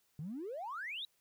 triangle exponential sweep, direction up, 140 to 3951 Hz, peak -36 dBFS, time 0.19-1.05 s, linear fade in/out 2 ms, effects tanh soft clip ceiling -37 dBFS + white hiss -75 dBFS RMS until 1.2 s

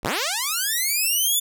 5% pulse linear sweep, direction up, 32.7 to 3520 Hz, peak -11 dBFS, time 0.03-1.4 s, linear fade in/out 10 ms, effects none

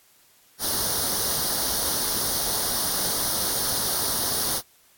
white noise with comb filter, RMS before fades -25 dBFS, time 0.59-4.62 s, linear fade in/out 50 ms, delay 0.2 ms, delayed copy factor +0.8, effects white hiss -58 dBFS RMS until 4.97 s + AAC 64 kbps

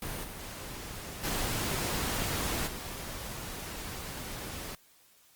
pink noise with level steps, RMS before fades -37 / -42 / -32 / -40 dBFS, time 0.02-4.75 s, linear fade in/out 2 ms, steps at 0.23 / 1.23 / 2.66 s, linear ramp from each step 20 ms, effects white hiss -62 dBFS RMS until 5.35 s + Opus 32 kbps

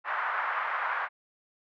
pink band-pass noise, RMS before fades -31 dBFS, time 0.04-1.09 s, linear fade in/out 50 ms, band 940 to 1700 Hz, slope 24 dB/octave, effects none

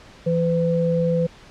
sine tone pair together, 167.3 / 505.1 Hz, E3 / B4, +26 / +39 cents, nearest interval octave + perfect fifth, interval 1913 cents, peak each -20 dBFS, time 0.26-1.27 s, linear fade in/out 10 ms, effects pink hiss -46 dBFS RMS until 1.5 s + low-pass 5000 Hz 12 dB/octave

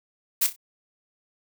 blue noise with echo, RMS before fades -21 dBFS, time 0.41-0.47 s, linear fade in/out 10 ms, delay 31 ms, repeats 3, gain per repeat -10 dB, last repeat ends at 0.563 s, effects none

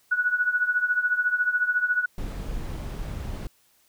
sine tone with tremolo, 1470 Hz, F#6, 12 cents flat, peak -17 dBFS, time 0.11-2.06 s, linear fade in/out 10 ms, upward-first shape triangle, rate 14 Hz, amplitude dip 85%
brown noise, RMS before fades -32 dBFS, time 2.18-3.47 s, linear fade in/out 2 ms
effects white hiss -63 dBFS RMS until 3.88 s

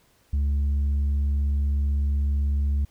sine tone with tanh clipping, 71 Hz, C#2, 42 cents sharp, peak -21 dBFS, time 0.33-2.85 s, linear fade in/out 5 ms, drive 3 dB, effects pink hiss -62 dBFS RMS until 2.9 s

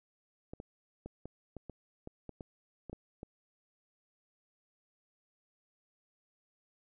clicks, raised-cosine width 2 ms, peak -30 dBFS, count 12, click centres 0.535 / 0.601 / 1.06 / 1.256 / 1.567 / 1.697 / 2.074 / 2.293 / 2.408 / 2.897 / 2.93 / 3.231 s, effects none

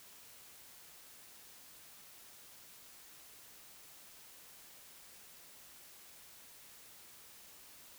silence, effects white hiss -57 dBFS RMS until 7.98 s

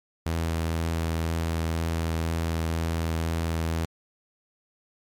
sawtooth tone with vibrato, 82.1 Hz, E2, 6 cents flat, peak -21 dBFS, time 0.26-3.85 s, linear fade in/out 0 ms, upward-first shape triangle, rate 2 Hz, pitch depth 13 cents each way, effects MP3 96 kbps

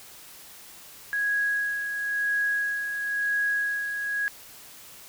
sine tone with tremolo, 1658 Hz, G#6, 3 cents flat, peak -22 dBFS, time 1.13-4.28 s, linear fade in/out 0 ms, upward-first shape sine, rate 0.98 Hz, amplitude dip 50%, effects white hiss -47 dBFS RMS until 5.08 s

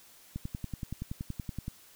click train, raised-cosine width 5 ms, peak -23 dBFS, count 15, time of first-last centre 0.36-1.681 s, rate 10.6 Hz, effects white hiss -57 dBFS RMS until 1.95 s

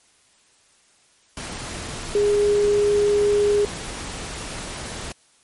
sine tone in noise, 411.4 Hz, G#4, 16 cents flat, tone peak -15 dBFS, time 2.15-3.65 s, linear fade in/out 2 ms, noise pink, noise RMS -32 dBFS, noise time 1.37-5.12 s, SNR +14 dB, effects white hiss -58 dBFS RMS until 5.43 s + MP3 48 kbps

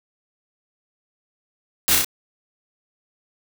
white noise with echo, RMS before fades -18 dBFS, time 1.88-1.95 s, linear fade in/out 0 ms, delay 32 ms, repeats 3, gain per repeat -2 dB, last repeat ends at 2.046 s, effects none

